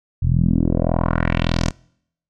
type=tone with low-pass filter sweep; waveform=10% pulse; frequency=41.69 Hz; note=E1; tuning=20 cents sharp; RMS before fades=-18 dBFS; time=0.22-1.71 s; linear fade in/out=10 ms; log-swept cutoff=100 to 7100 Hz; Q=2.5; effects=noise-tail reverb RT60 0.7 s tail -26 dB re dry